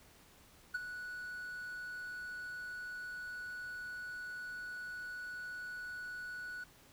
triangle tone with ADSR envelope, 1474 Hz, F#6, 7 cents flat, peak -30 dBFS, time 0.74-6.64 s, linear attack 10 ms, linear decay 25 ms, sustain -10 dB, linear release 5 ms, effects pink hiss -62 dBFS RMS until 6.92 s

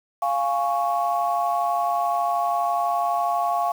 sine chord, Db major, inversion first, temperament equal, 698.5 / 830.6 / 1108.7 Hz, F5 / Ab5 / Db6, 0 / 0 / 0 cents, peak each -22 / -26 / -25 dBFS, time 0.22-3.72 s, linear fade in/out 5 ms, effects tanh soft clip ceiling -11 dBFS + 7-bit

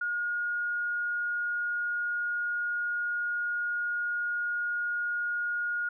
sine tone, 1433 Hz, F6, 44 cents sharp, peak -28 dBFS, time 0.01-5.89 s, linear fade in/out 5 ms, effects none

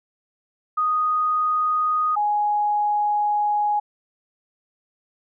sine tone pair in turn, 1242 / 832.7 Hz, D#6 / G#5, -3 / +4 cents, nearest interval perfect fifth, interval 693 cents, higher first, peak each -18 dBFS, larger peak neither, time 0.77-2.16 / 2.16-3.8 s, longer second, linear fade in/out 10 ms, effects none

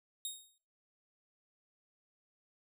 15% pulse tone with exponential decay, 3729 Hz, A#7, in tune, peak -28 dBFS, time 0.25-0.58 s, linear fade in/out 1 ms, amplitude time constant 70 ms, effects noise-tail reverb RT60 0.4 s tail -21 dB re dry

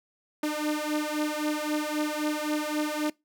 sawtooth beating tone pair, 300 / 303.8 Hz, D4 / D#4, +37 / -41 cents, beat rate 3.8 Hz, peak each -26 dBFS, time 0.43-3.1 s, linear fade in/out 5 ms, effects noise-tail reverb RT60 0.2 s tail -23 dB re dry

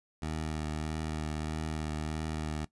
15% pulse tone with vibrato, 77.6 Hz, D#2, 4 cents flat, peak -27 dBFS, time 0.22-2.65 s, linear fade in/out 5 ms, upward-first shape triangle, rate 1.6 Hz, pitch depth 26 cents each way, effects noise-tail reverb RT60 0.1 s tail -18 dB re dry + resampled to 24000 Hz

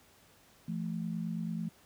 sine tone pair together, 169.87 / 219.1 Hz, F3 / A3, -48 / -7 cents, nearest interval major third, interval 441 cents, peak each -35 / -37 dBFS, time 0.68-1.69 s, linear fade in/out 5 ms, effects pink hiss -62 dBFS RMS until 1.85 s + high-pass 60 Hz 12 dB/octave

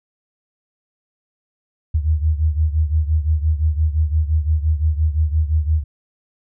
sine beating tone pair, 76.3 / 82.1 Hz, D#2 / E2, -33 / -6 cents, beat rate 5.8 Hz, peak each -16 / -20 dBFS, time 1.94-5.84 s, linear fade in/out 10 ms, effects none

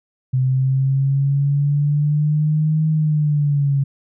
sine linear two-way sweep, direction up then down, 128.7 to 157.2 to 137.5 Hz, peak -14 dBFS, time 0.33-3.84 s, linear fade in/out 10 ms, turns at 2.88 s, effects none

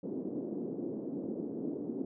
pink band-pass noise, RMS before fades -38 dBFS, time 0.03-2.05 s, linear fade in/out 5 ms, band 230 to 390 Hz, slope 24 dB/octave, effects none

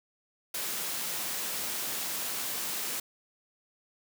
white high-pass noise, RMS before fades -34 dBFS, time 0.54-3 s, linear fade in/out 5 ms, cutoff 130 Hz, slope 24 dB/octave, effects none

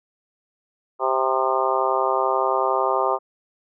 harmonic tone with a mistuned harmonic, 131.3 Hz, C3, 6 cents sharp, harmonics 3 / 4 / 5 / 6 / 7 / 8 / 9, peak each -26 / -26 / -26 / -26 / -26 / -26 / -26 dBFS, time 0.99-3.19 s, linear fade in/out 50 ms, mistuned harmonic 9, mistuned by +44 cents, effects none

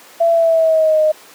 sine tone with pitch glide, 671 to 618.9 Hz, E5 to D#5, +31 to -9 cents, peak -9 dBFS, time 0.2-1.12 s, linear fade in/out 10 ms, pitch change -140 cents, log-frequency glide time 0.32-1.01 s, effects pink hiss -41 dBFS RMS until 1.34 s + high-pass 400 Hz 12 dB/octave

